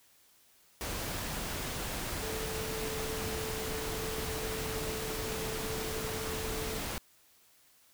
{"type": "tone in noise", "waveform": "sine", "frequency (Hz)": 440, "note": "A4", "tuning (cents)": 0, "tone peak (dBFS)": -39, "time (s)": [2.22, 6.78], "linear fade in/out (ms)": 0, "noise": "pink", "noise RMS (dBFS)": -37, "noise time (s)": [0.81, 6.98], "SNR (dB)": -5, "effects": ["white hiss -64 dBFS RMS until 7.93 s"]}